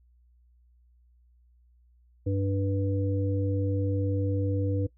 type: harmonic tone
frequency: 98 Hz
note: G2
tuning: in tune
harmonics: 1 / 3 / 5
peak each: -26 / -31 / -33 dBFS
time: 2.26-4.87 s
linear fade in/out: 10 ms
effects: noise-tail reverb RT60 0.1 s tail -19 dB re dry + added 60 Hz sine -58 dBFS peak until 4.97 s

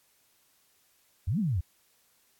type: exponential two-way sweep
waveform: sine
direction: up then down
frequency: 75.7 to 233.6 to 75.7 Hz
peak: -25 dBFS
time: 1.27-1.61 s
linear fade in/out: 10 ms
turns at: 1.39 s
effects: white hiss -67 dBFS RMS until 2.39 s + AAC 64 kbps

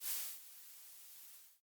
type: noise with ADSR envelope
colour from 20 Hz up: blue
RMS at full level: -38 dBFS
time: 0-1.61 s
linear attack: 89 ms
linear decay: 300 ms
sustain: -18 dB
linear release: 270 ms
effects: Opus 48 kbps

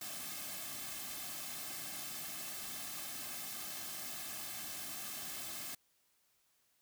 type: noise with comb filter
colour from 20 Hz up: white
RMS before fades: -44 dBFS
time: 0.01-5.75 s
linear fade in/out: 5 ms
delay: 2.1 ms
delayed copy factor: -0.75
effects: white hiss -75 dBFS RMS until 6.81 s

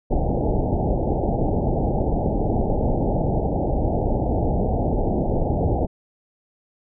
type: low-pass noise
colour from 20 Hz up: pink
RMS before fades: -21 dBFS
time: 0.1-5.87 s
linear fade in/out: 20 ms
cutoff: 840 Hz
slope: 96 dB/octave
effects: none

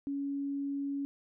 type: tone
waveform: sine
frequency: 280 Hz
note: C#4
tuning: 18 cents sharp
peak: -32 dBFS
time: 0.07-1.05 s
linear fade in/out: 0 ms
effects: none

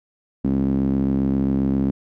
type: tone with band-pass filter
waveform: sawtooth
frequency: 67.5 Hz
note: C#2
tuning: 45 cents flat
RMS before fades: -20 dBFS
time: 0.44-1.91 s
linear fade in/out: 10 ms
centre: 240 Hz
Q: 4.3
effects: none

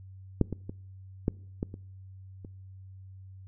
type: clicks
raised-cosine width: 3 ms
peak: -9 / -20 / -24 / -12 / -17 / -28 / -30 dBFS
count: 7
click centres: 0.413 / 0.527 / 0.695 / 1.281 / 1.629 / 1.741 / 2.448 s
effects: noise-tail reverb RT60 0.7 s tail -24 dB re dry + added 95 Hz sine -45 dBFS peak until 3.47 s

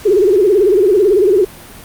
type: tone with vibrato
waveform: sine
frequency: 392 Hz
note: G4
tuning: in tune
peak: -7 dBFS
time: 0.05-1.45 s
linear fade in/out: 10 ms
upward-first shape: sine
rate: 18 Hz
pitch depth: 170 cents each way
effects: pink hiss -35 dBFS RMS until 1.84 s + Opus 48 kbps

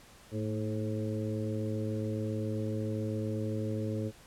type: harmonic tone with a mistuned harmonic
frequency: 107.5 Hz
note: A2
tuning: 40 cents flat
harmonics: 1 / 2 / 3 / 4 / 5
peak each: -34 / -37 / -39 / -40 / -41 dBFS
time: 0.31-4.12 s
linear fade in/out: 50 ms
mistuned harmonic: 2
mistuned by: +51 cents
effects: pink hiss -56 dBFS RMS until 4.26 s + low-pass 12000 Hz 12 dB/octave

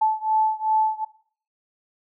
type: beating tone pair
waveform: sine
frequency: 870 / 872.6 Hz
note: A5 / A5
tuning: -20 / -15 cents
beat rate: 2.6 Hz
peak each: -21 / -22 dBFS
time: 0.01-1.05 s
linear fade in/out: 10 ms
effects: noise-tail reverb RT60 0.5 s tail -18 dB re dry

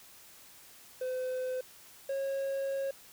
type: tone pair in turn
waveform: triangle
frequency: 511 / 545.6 Hz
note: C5 / C#5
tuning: -41 / -28 cents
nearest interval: minor second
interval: 113 cents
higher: second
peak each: -30 / -29 dBFS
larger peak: second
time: 1.01-1.61 / 2.09-2.91 s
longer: second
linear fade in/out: 5 ms
effects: white hiss -55 dBFS RMS until 3.12 s

